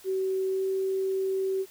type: tone with pitch glide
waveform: sine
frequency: 380 to 382.9 Hz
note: F#4 to G4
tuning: +46 to -41 cents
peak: -25 dBFS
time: 0.04-1.66 s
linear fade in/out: 50 ms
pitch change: +13 cents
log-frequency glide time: 0.48-0.63 s
effects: white hiss -53 dBFS RMS until 1.7 s